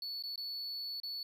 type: tone with dropouts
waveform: triangle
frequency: 4435 Hz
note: C#8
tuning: in tune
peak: -37 dBFS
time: 0.02-1.23 s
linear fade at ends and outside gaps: 2 ms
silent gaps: 0.225-0.236 / 0.359-0.377 / 1.001-1.033 s
effects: none